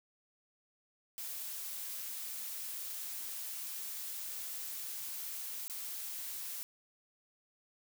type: noise with dropouts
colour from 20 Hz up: blue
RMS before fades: -42 dBFS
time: 1.18-6.63 s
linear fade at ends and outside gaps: 0 ms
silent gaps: 5.68-5.698 s
effects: none